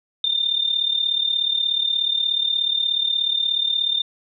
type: tone with amplitude modulation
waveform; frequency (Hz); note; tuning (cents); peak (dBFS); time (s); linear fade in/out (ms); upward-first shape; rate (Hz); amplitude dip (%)
sine; 3608; A7; +43; -15; 0.24-4.02; 2; sine; 36.7; 75
effects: none